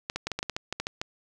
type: clicks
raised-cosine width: 0.2 ms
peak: -13 dBFS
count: 12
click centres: 0.099 / 0.16 / 0.27 / 0.317 / 0.39 / 0.429 / 0.497 / 0.565 / 0.726 / 0.8 / 0.869 / 1.015 s
effects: none